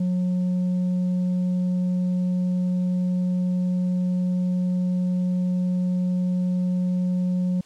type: tone with tanh clipping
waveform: sine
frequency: 181.1 Hz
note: F#3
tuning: 37 cents flat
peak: -21 dBFS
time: 0-7.61 s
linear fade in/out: 5 ms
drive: 3 dB
effects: white hiss -55 dBFS RMS until 7.65 s + low-pass 7000 Hz 12 dB/octave